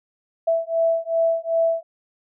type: beating tone pair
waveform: sine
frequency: 659.3 / 661.9 Hz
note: E5 / E5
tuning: 0 / +7 cents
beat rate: 2.6 Hz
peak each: -21 dBFS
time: 0.47-1.83 s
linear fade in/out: 10 ms
effects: none